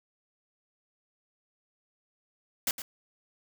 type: noise with echo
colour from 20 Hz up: white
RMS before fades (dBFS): -28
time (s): 2.67-2.71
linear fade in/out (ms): 2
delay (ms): 110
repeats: 1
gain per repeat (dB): -11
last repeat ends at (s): 2.82
effects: none